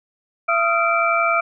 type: tone cluster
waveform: sine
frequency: 674 / 1258 / 1369 / 2335 Hz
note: E5 / D#6 / F6 / D7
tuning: +38 / +19 / -35 / -11 cents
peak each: -21 dBFS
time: 0.48-1.41 s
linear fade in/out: 10 ms
effects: none